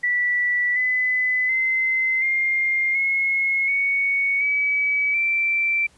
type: tone with pitch steps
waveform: sine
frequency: 1960 / 2010 / 2062 / 2115 / 2170 / 2226 / 2283 / 2342 Hz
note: B6 / B6 / C7 / C7 / C#7 / C#7 / D7 / D7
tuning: -14 / +30 / -26 / +18 / -37 / +7 / -50 / -5 cents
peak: -18 dBFS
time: 0.03-5.87 s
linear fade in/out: 10 ms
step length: 730 ms
effects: pink hiss -56 dBFS RMS until 5.97 s + resampled to 24000 Hz